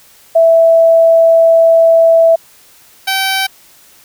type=tone pair in turn; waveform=sine / 10% pulse; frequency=659.3 / 771.3 Hz; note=E5 / G5; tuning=0 / -28 cents; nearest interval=minor third; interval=272 cents; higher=second; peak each=-4 dBFS; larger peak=neither; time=0.35-2.36 / 3.07-3.47 s; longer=first; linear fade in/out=10 ms; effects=white hiss -44 dBFS RMS until 4.04 s